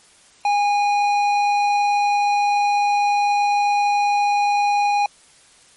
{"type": "tone with tanh clipping", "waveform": "triangle", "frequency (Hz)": 819, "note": "G#5", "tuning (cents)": -24, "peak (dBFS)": -17, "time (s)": [0.45, 5.06], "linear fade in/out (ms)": 2, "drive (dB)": 16, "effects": ["white hiss -51 dBFS RMS until 5.76 s", "MP3 48 kbps"]}